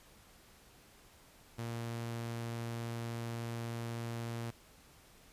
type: tone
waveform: sawtooth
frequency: 116.54 Hz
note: A#2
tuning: in tune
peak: -34 dBFS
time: 1.58-4.51 s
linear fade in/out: 10 ms
effects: pink hiss -61 dBFS RMS until 5.32 s + resampled to 32000 Hz